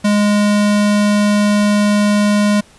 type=tone; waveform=square; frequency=206.9 Hz; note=G#3; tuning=6 cents flat; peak=-11 dBFS; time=0.04-2.61 s; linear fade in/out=10 ms; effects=pink hiss -46 dBFS RMS until 2.78 s + resampled to 24000 Hz